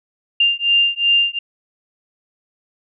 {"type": "beating tone pair", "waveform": "sine", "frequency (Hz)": [2794, 2796.7], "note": ["F7", "F7"], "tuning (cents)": [0, 2], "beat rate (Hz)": 2.7, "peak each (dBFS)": -16, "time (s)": [0.4, 1.39], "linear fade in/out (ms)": 5, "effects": []}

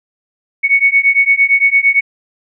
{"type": "beating tone pair", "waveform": "sine", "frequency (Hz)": [2217, 2225.8], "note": ["C#7", "C#7"], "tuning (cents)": [0, 6], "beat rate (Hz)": 8.8, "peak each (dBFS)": -11, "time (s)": [0.63, 2.01], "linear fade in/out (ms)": 20, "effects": []}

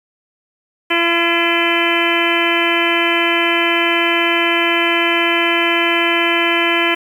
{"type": "harmonic tone with a mistuned harmonic", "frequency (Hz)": 339.5, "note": "F4", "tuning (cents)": -49, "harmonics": [1, 2, 3, 4, 5, 6, 7, 8, 9], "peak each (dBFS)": [-19, -23, -22, -25, -22, -21, -20, -23, -21], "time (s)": [0.9, 6.95], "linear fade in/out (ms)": 10, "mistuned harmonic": 8, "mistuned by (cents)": -56, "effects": ["7-bit"]}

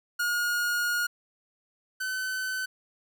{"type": "tone pair in turn", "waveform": "45% pulse", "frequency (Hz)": [1434, 1519.3], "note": ["F6", "F#6"], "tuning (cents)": [45, 45], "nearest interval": "minor second", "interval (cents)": 100, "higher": "second", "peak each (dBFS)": [-25, -29], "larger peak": "first", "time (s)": [[0.19, 1.07], [2, 2.66]], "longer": "first", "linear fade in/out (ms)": 10, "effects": []}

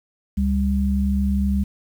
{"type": "tone pair together", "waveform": "sine", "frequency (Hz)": [70.2, 198.56], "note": ["C#2", "G3"], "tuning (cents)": [22, 22], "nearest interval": "octave + tritone", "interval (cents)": 1800, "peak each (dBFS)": -20, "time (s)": [0.37, 1.64], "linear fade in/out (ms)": 10, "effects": ["8-bit"]}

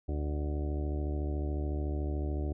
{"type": "harmonic tone with a mistuned harmonic", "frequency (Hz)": 73.8, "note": "D2", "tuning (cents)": 9, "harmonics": [1, 2, 3, 4, 5, 6, 7, 8, 9, 10], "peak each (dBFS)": [-31, -42, -48, -40, -42, -49, -55, -47, -58, -51], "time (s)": [0.08, 2.53], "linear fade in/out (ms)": 10, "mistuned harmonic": 9, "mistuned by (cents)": -51, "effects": []}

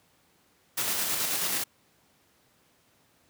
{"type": "noise with tremolo", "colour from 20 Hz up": "white", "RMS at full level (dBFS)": -28, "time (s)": [0.77, 1.64], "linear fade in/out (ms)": 10, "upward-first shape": "square", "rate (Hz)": 9.3, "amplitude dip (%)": 25, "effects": ["pink hiss -65 dBFS RMS until 3.29 s", "high-pass 100 Hz 12 dB/octave"]}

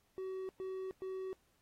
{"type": "tone bursts", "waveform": "triangle", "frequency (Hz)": 377.8, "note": "F#4", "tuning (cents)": 36, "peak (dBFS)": -37, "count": 3, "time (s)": [0.18, 1.33], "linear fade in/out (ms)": 0, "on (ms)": 310, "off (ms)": 110, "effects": ["pink hiss -75 dBFS RMS until 1.61 s", "AAC 48 kbps"]}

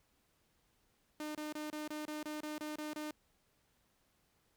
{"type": "tone bursts", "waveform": "sawtooth", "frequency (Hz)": 303.3, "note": "D#4", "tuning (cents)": -44, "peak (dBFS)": -36, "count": 11, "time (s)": [1.2, 3.11], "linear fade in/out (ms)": 2, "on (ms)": 150, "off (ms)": 26, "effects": ["pink hiss -75 dBFS RMS until 4.56 s"]}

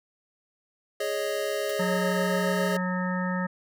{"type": "chord", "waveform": "square", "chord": "Ab suspended fourth", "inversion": "none", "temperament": "equal", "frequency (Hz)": [415.3, 554.4, 622.3], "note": ["Ab4", "Db5", "Eb5"], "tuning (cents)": [0, 0, 0], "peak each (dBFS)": -32, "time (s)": [1, 2.77], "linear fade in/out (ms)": 5}
{"type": "noise with exponential decay", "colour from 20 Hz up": "white", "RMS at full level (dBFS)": -34, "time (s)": [1.69, 1.77], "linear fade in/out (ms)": 5, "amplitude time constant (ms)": 16}
{"type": "harmonic tone", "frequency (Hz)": 182.4, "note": "F#3", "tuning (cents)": -24, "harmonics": [1, 3, 5, 7, 9, 10], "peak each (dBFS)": [-27, -35, -36, -36, -41, -35], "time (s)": [1.79, 3.47], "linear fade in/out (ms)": 10}
{"effects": []}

